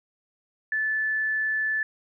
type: tone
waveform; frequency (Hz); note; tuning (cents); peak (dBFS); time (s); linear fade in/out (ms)
sine; 1744; A6; -16; -23; 0.72-1.83; 2
effects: none